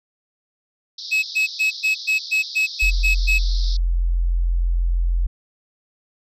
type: band-pass noise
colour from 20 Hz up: white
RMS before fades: -33 dBFS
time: 0.98-3.77 s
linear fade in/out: 5 ms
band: 3600 to 5400 Hz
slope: 96 dB/octave
type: tone bursts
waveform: triangle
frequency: 2569 Hz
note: E7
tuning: 45 cents flat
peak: -14 dBFS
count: 10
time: 1.11-3.39 s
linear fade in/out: 20 ms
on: 120 ms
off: 120 ms
type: tone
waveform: sine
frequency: 43.14 Hz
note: F1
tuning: 20 cents flat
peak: -16 dBFS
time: 2.82-5.27 s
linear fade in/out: 10 ms
effects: none